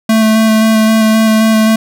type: tone with vibrato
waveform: square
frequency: 220 Hz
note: A3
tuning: in tune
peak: -7 dBFS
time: 0.09-1.76 s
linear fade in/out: 5 ms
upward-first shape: square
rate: 3.8 Hz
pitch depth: 11 cents each way
effects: none